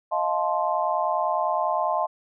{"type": "chord", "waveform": "sine", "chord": "F dominant seventh", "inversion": "third", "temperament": "just", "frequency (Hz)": [628.6, 698.5, 873.1, 1047.7], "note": ["Eb5", "F5", "A5", "C6"], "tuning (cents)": [18, 0, -14, 2], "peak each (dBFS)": -27, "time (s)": [0.11, 2.07], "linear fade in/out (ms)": 20, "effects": []}